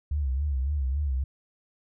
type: tone with vibrato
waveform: sine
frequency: 69.3 Hz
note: C#2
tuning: in tune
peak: -24 dBFS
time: 0.11-1.24 s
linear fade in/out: 5 ms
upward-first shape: sine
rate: 3.6 Hz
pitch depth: 130 cents each way
effects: none